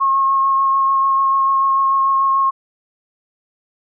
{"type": "tone with vibrato", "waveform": "sine", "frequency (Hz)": 1083, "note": "C#6", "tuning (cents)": -41, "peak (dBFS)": -12, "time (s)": [0, 2.51], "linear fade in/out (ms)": 20, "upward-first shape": "sine", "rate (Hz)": 6.8, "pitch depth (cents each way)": 12, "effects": []}